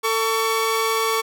sawtooth tone pair together, 447.3 / 1127 Hz, A4 / C#6, +28 / +28 cents, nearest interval octave + major third, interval 1600 cents, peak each -18 dBFS, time 0.03-1.22 s, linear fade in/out 20 ms, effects none

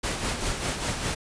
pink noise with tremolo, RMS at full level -27 dBFS, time 0.03-1.15 s, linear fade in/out 10 ms, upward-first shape sine, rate 5 Hz, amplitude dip 50%, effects resampled to 22050 Hz

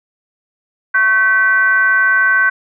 sine tone with frequency modulation, 1531 Hz, G6, 41 cents flat, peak -9 dBFS, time 0.94-2.5 s, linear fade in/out 10 ms, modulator 428 Hz, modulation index 0.61, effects none

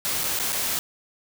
white noise with dropouts, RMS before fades -26 dBFS, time 0.05-0.79 s, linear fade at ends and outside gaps 0 ms, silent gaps 0.235-0.24 / 0.39-0.398 / 0.522-0.528 s, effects none

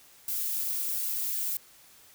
violet noise with flanger, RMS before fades -31 dBFS, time 0.28-1.57 s, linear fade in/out 2 ms, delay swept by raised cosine 1.6 to 3.3 ms, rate 1.3 Hz, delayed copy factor -0.6, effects white hiss -56 dBFS RMS until 2.14 s

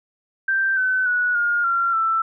sine tone with pitch steps, 1568 / 1517.2 / 1468.1 / 1420.5 / 1374.5 / 1330 Hz, G6 / F#6 / F#6 / F6 / F6 / E6, 0 / +43 / -14 / +29 / -28 / +15 cents, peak -17 dBFS, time 0.48-2.22 s, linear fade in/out 5 ms, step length 290 ms, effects none

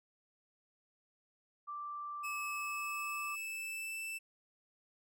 sine tone, 1174.7 Hz, D6, in tune, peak -40 dBFS, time 1.67-3.36 s, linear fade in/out 20 ms
45% pulse tone with pitch glide, 2587 to 2651 Hz, E7 to E7, -33 to +9 cents, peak -39 dBFS, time 2.23-4.19 s, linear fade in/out 20 ms, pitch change +42 cents, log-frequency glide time 2.52-4.01 s
effects none

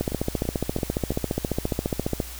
two click trains, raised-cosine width 2 ms, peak -17 / -10 dBFS, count 4 / 33, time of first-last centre 0.12-1.12 / 0.01-2.202 s, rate 3 / 14.6 Hz, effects added 60 Hz sine -38 dBFS peak until 2.39 s + white hiss -40 dBFS RMS until 2.39 s

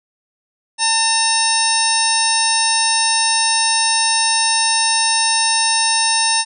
harmonic tone with a mistuned harmonic, 900 Hz, A5, 39 cents sharp, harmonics 1 / 2 / 3 / 4 / 5 / 6 / 7 / 9 / 10, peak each -20 / -24 / -24 / -23 / -30 / -19 / -26 / -27 / -19 dBFS, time 0.78-6.45 s, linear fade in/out 50 ms, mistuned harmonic 4, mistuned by +90 cents, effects none

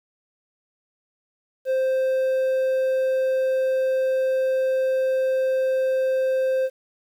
triangle tone, 523.3 Hz, C5, in tune, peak -17 dBFS, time 1.65-6.7 s, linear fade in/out 50 ms, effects 9-bit

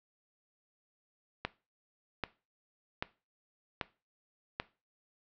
click train, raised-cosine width 0.3 ms, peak -16 dBFS, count 5, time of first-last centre 1.45-4.6 s, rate 1.27 Hz, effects noise-tail reverb RT60 0.3 s tail -18 dB re dry + low-pass 4000 Hz 12 dB/octave

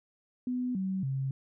sine tone with pitch steps, 249.9 / 190 / 134.5 Hz, B3 / F#3 / C3, +21 / +46 / +48 cents, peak -29 dBFS, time 0.47-1.31 s, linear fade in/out 2 ms, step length 280 ms, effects none

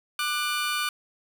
20% pulse tone pair together, 1193.3 / 1480 Hz, D6 / F#6, +27 / 0 cents, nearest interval major third, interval 373 cents, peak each -23 / -24 dBFS, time 0.19-0.89 s, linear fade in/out 2 ms, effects none

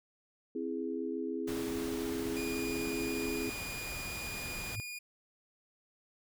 sine chord, C augmented, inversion none, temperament equal, 261.6 / 329.6 / 415.3 Hz, C4 / E4 / G#4, 0 / 0 / 0 cents, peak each -38 dBFS, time 0.55-3.5 s, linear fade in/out 5 ms
pink noise, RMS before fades -43 dBFS, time 1.47-4.76 s, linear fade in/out 10 ms
sawtooth tone, 2440 Hz, D#7, 34 cents flat, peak -37 dBFS, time 2.36-4.99 s, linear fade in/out 10 ms
sine tone with exponential growth, 107.2 Hz, A2, 45 cents flat, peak -32 dBFS, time 4.64-4.8 s, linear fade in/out 0 ms, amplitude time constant 34 ms
effects none

